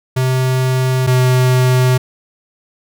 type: tone pair in turn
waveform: square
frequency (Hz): 129.3 / 127.52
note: C3 / C3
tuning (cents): -20 / -44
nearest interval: unison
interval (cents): 24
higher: first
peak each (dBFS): -13 / -10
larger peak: second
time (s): 0.16-1.07 / 1.07-1.98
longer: neither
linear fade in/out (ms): 10
effects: none